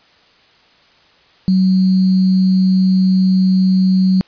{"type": "tone with sample-and-hold", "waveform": "sine", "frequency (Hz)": 187.6, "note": "F#3", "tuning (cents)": 24, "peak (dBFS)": -9, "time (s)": [1.48, 4.21], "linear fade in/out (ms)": 0, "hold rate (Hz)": 4410, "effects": ["white hiss -50 dBFS RMS until 4.27 s", "resampled to 11025 Hz"]}